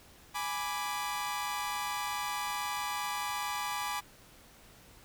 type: chord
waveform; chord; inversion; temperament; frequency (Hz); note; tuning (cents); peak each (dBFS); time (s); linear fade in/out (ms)
sawtooth; G# diminished; none; equal; 830.6 / 987.8 / 1174.7; G#5 / B5 / D6; 0 / 0 / 0; -34; 0.34-4.01; 20
effects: pink hiss -57 dBFS RMS until 5.04 s